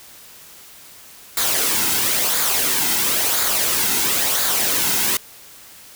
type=noise with flanger; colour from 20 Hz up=white; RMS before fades=-19 dBFS; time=1.37-5.17 s; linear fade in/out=2 ms; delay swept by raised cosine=0.35 to 1.75 ms; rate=0.98 Hz; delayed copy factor=-0.5; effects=white hiss -43 dBFS RMS until 5.95 s